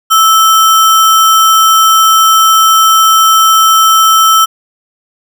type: tone with sample-and-hold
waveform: sine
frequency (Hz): 1312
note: E6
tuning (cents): -9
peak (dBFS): -3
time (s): 0.1-4.46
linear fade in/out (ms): 20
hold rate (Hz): 4410
effects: none